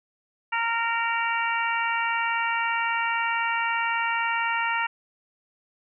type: harmonic tone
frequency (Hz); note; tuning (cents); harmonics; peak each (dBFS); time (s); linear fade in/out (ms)
461.9; A#4; -16; 2 / 3 / 4 / 5 / 6; -27 / -29 / -30 / -31 / -32; 0.52-4.87; 10
effects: none